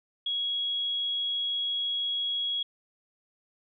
sine tone, 3322 Hz, G#7, in tune, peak -27 dBFS, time 0.26-2.63 s, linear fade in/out 5 ms, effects none

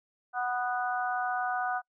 harmonic tone, 246.9 Hz, B3, in tune, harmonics 3 / 4 / 5 / 6, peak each -30 / -41 / -36 / -34 dBFS, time 0.33-1.82 s, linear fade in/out 50 ms, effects noise-tail reverb RT60 0.1 s tail -26 dB re dry

